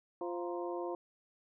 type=harmonic tone with a mistuned harmonic; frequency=174.61 Hz; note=F3; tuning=in tune; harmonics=2 / 3 / 4 / 5 / 6; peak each=-38 / -42 / -44 / -46 / -48 dBFS; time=0.21-0.95 s; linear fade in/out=2 ms; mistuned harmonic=5; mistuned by=+120 cents; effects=none